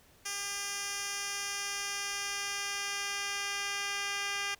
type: tone with band-pass filter sweep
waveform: 10% pulse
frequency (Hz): 401.5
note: G4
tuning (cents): +41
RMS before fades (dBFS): -36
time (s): 0.25-4.55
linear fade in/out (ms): 10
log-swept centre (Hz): 6500 to 3700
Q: 1
effects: pink hiss -62 dBFS RMS until 4.59 s